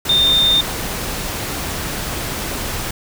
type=tone in noise; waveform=sine; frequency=3626 Hz; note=A#7; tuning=49 cents flat; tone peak=-11 dBFS; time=0.09-0.61 s; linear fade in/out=5 ms; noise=pink; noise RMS=-24 dBFS; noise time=0.05-2.91 s; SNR=+10 dB; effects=none